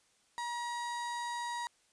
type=tone; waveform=35% pulse; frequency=954 Hz; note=A#5; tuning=40 cents sharp; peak=-34 dBFS; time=0.38-1.67 s; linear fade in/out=0 ms; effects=white hiss -70 dBFS RMS until 1.92 s + resampled to 22050 Hz